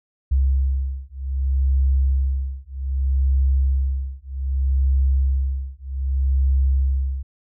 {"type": "beating tone pair", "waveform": "sine", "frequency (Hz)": [66.6, 67.24], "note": ["C2", "C2"], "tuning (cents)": [31, 48], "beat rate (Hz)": 0.64, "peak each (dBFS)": -20, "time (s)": [0.31, 7.23], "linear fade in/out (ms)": 10, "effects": []}